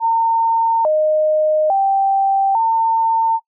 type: tone with pitch steps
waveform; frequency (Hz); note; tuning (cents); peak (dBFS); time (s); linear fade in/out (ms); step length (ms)
sine; 911 / 617 / 782 / 904; A#5 / D#5 / G5 / A5; -40 / -15 / -4 / +47; -12; 0-3.4; 50; 850
effects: noise-tail reverb RT60 0.1 s tail -23 dB re dry